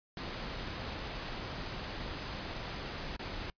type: noise with dropouts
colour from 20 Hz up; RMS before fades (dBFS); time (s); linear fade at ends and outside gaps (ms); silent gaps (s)
pink; -40; 0.17-3.5; 1; 3.165-3.193
effects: noise-tail reverb RT60 0.1 s tail -26 dB re dry + resampled to 11025 Hz